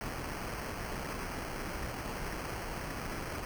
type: noise with sample-and-hold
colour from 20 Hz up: pink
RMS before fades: -39 dBFS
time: 0.01-3.45 s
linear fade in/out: 0 ms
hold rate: 3675 Hz
effects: none